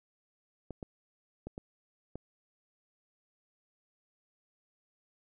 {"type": "clicks", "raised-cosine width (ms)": 2, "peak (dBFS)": -27, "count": 5, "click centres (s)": [0.707, 0.828, 1.47, 1.579, 2.156], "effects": []}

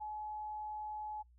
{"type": "tone", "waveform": "sine", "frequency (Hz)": 850, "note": "G#5", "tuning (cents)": 40, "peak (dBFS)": -40, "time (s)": [0, 1.23], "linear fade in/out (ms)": 20, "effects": ["noise-tail reverb RT60 0.1 s tail -20 dB re dry", "added 60 Hz sine -61 dBFS peak until 1.38 s"]}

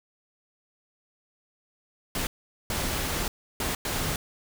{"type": "noise bursts at uneven times", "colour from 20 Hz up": "pink", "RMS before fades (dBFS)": -29, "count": 4, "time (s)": [[2.15, 2.27], [2.7, 3.28], [3.6, 3.75], [3.85, 4.16]], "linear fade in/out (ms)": 2, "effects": []}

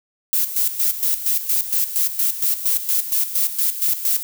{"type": "noise with tremolo", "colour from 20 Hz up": "violet", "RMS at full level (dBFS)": -18, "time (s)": [0.33, 4.23], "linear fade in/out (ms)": 0, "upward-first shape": "square", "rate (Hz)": 4.3, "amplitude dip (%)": 70, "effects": []}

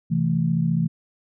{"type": "chord", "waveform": "sine", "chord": "A minor", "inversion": "first", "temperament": "equal", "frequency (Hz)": [130.81, 164.81, 220], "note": ["C3", "E3", "A3"], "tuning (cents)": [0, 0, 0], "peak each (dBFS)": [-26, -20, -26], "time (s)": [0.1, 0.88], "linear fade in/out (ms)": 20, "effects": []}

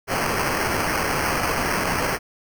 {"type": "noise with sample-and-hold", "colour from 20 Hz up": "blue", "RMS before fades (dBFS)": -23, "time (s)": [0.07, 2.19], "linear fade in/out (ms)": 50, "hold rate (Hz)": 3675, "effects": []}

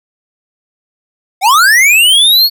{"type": "linear sweep", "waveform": "square", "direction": "up", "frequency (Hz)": [702, 4435], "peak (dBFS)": -5, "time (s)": [1.41, 2.5], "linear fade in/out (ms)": 50, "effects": []}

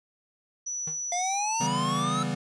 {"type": "tone", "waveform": "sine", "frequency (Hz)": 5920, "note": "F#8", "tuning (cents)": 0, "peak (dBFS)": -30, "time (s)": [0.66, 1.67], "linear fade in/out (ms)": 10}
{"type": "tone with exponential decay", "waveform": "square", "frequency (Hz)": 156.4, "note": "D#3", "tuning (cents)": 9, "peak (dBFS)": -36, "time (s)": [0.87, 1.02], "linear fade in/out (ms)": 5, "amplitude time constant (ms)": 32}
{"type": "exponential sweep", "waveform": "square", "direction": "up", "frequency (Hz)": [695, 1318.5], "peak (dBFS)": -28, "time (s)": [1.12, 2.23], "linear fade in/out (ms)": 2}
{"type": "chord", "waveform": "square", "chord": "C# half-diminished seventh", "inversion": "none", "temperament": "equal with one note detuned", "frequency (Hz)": [140.28, 164.81, 196, 246.9], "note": ["C#3", "E3", "G3", "B3"], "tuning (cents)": [21, 0, 0, 0], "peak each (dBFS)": -34, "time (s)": [1.6, 2.35], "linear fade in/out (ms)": 10}
{"effects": ["resampled to 22050 Hz"]}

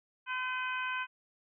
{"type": "harmonic tone with a mistuned harmonic", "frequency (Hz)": 510, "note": "C5", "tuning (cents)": -44, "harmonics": [2, 3, 4, 5, 6], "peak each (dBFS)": [-37, -36, -46, -39, -46], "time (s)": [0.26, 1.07], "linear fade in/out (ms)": 50, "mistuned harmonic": 5, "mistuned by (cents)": -23, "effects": []}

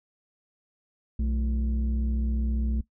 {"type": "tone pair together", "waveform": "sine", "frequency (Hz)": [61.74, 220], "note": ["B1", "A3"], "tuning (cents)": [0, 0], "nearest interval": "octave + minor seventh", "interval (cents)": 2200, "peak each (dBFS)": [-23, -30], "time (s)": [1.19, 2.81], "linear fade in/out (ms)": 5, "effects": ["noise-tail reverb RT60 0.1 s tail -17 dB re dry", "tanh soft clip ceiling -20 dBFS"]}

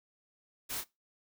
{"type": "noise with echo", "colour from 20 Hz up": "white", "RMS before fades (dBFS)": -38, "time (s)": [0.69, 0.82], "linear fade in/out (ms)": 20, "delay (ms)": 26, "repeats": 1, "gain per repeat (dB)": -6, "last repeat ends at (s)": 0.846, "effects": ["noise-tail reverb RT60 0.2 s tail -20 dB re dry"]}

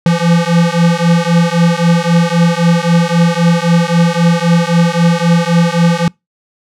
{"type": "beating tone pair", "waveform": "square", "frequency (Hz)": [168.1, 171.9], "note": ["E3", "F3"], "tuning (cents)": [34, -27], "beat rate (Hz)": 3.8, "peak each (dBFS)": -12, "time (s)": [0.06, 6.08], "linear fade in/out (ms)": 2, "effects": ["noise-tail reverb RT60 0.2 s tail -26 dB re dry", "low-pass 7000 Hz 12 dB/octave"]}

